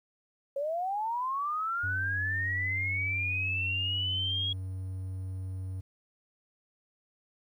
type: linear sweep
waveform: sine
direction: up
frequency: 541 to 3319 Hz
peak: -29 dBFS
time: 0.56-4.53 s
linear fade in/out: 5 ms
type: tone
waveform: triangle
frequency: 93.8 Hz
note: F#2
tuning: 24 cents sharp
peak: -32 dBFS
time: 1.83-5.81 s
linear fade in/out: 10 ms
effects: 11-bit